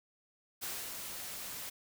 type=noise with ADSR envelope; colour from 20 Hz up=white; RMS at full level=-39 dBFS; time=0.61-1.7 s; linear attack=24 ms; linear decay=250 ms; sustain=-4 dB; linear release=11 ms; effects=none